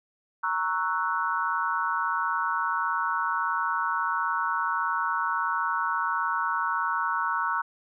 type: chord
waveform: sine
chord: F# dominant seventh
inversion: first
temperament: equal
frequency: 932.3 / 1108.7 / 1318.5 / 1480 Hz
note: A#5 / C#6 / E6 / F#6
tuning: 0 / 0 / 0 / 0 cents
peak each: -30 dBFS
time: 0.43-7.62 s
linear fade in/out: 10 ms
effects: none